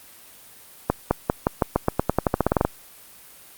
accelerating click train, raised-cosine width 1 ms, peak -3 dBFS, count 18, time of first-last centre 0.9-2.65 s, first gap 210 ms, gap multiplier 0.9, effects white hiss -47 dBFS RMS until 3.57 s + Opus 32 kbps

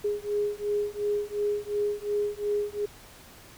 sine beating tone pair, 412.2 / 415 Hz, G#4 / G#4, -13 / -1 cents, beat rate 2.8 Hz, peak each -29 dBFS, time 0.04-2.86 s, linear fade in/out 10 ms, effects pink hiss -50 dBFS RMS until 3.57 s

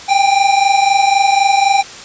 square tone pair together, 784 / 807.9 Hz, G5 / G#5, 0 / -48 cents, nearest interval minor second, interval 52 cents, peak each -12 / -14 dBFS, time 0.08-1.83 s, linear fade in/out 20 ms, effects white hiss -32 dBFS RMS until 2.04 s + resampled to 16000 Hz

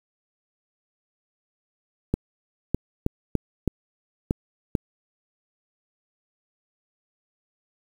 clicks, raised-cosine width 3 ms, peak -8 dBFS, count 7, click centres 2.14 / 2.746 / 3.064 / 3.353 / 3.677 / 4.309 / 4.752 s, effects 7-bit

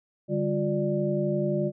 sine tone cluster, 147.9 / 199.5 / 355.4 / 590 Hz, D3 / G3 / F4 / D5, +13 / +31 / +30 / +8 cents, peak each -29 dBFS, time 0.28-1.72 s, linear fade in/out 50 ms, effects none

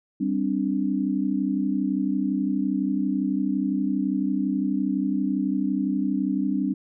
sine chord, G suspended fourth, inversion none, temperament equal, 196 / 261.6 / 293.7 Hz, G3 / C4 / D4, 0 / 0 / 0 cents, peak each -26 dBFS, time 0.2-6.74 s, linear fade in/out 10 ms, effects none

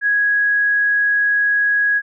sine tone, 1661.2 Hz, G#6, in tune, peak -13 dBFS, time 0.01-2.02 s, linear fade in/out 50 ms, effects none

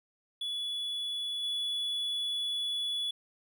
triangle tone with level steps, 3415 Hz, G#7, 48 cents sharp, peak -31 / -29 dBFS, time 0.41-3.11 s, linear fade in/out 5 ms, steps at 1.43 s, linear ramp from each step 5 ms, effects none

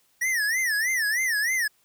square tone with vibrato, 1864.7 Hz, A#6, in tune, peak -23 dBFS, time 0.21-1.68 s, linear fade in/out 10 ms, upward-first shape sine, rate 3.2 Hz, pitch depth 200 cents each way, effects white hiss -65 dBFS RMS until 1.84 s

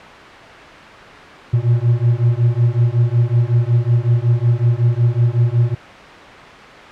triangle beating tone pair, 116.5 / 121.9 Hz, A#2 / B2, -1 / -22 cents, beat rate 5.4 Hz, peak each -13 dBFS, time 1.53-5.75 s, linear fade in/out 10 ms, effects white hiss -35 dBFS RMS until 6.91 s + low-pass 2000 Hz 12 dB/octave

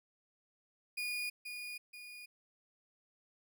35% pulse tone with echo, 2448 Hz, D#7, 29 cents flat, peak -34 dBFS, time 0.97-1.3 s, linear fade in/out 10 ms, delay 480 ms, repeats 2, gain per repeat -6 dB, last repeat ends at 2.26 s, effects none

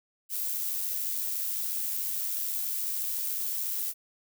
violet noise with amplitude modulation, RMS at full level -30 dBFS, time 0.29-3.94 s, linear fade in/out 50 ms, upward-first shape sine, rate 93.9 Hz, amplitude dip 35%, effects none

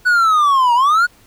triangle linear two-way sweep, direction down then up, 1494 to 932.3 to 1476 Hz, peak -8 dBFS, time 0.05-1.07 s, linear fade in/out 20 ms, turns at 0.74 s, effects pink hiss -50 dBFS RMS until 1.26 s

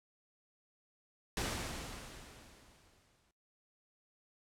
pink noise with exponential decay, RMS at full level -35 dBFS, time 1.37-3.31 s, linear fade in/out 1 ms, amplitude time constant 420 ms, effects noise-tail reverb RT60 0.3 s tail -24 dB re dry + low-pass 10000 Hz 12 dB/octave

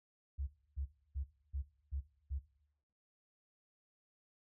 sine tone bursts, 69.3 Hz, C#2, in tune, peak -36 dBFS, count 6, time 0.38-2.394 s, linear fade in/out 20 ms, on 94 ms, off 290 ms, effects noise-tail reverb RT60 0.8 s tail -17 dB re dry

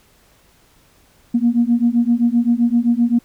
sine beating tone pair, 233.1 / 240.8 Hz, A#3 / B3, 0 / -44 cents, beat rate 7.7 Hz, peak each -15 dBFS, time 1.34-3.19 s, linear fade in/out 10 ms, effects tanh soft clip ceiling -5 dBFS + pink hiss -54 dBFS RMS until 3.24 s

